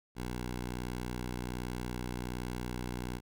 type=tone; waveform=10% pulse; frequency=61.3 Hz; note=B1; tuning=12 cents flat; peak=-28 dBFS; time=0.15-3.21 s; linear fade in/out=50 ms; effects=none